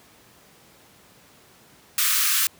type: high-pass noise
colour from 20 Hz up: white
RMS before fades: -21 dBFS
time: 1.98-2.47 s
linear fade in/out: 2 ms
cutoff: 1100 Hz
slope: 96 dB/octave
effects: pink hiss -53 dBFS RMS until 2.59 s + high-pass 100 Hz 12 dB/octave